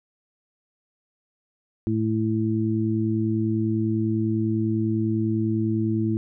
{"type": "harmonic tone", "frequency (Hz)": 110, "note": "A2", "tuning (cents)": 0, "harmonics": [1, 2, 3], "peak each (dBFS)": [-25, -25, -25], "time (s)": [1.87, 6.17], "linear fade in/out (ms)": 0, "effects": []}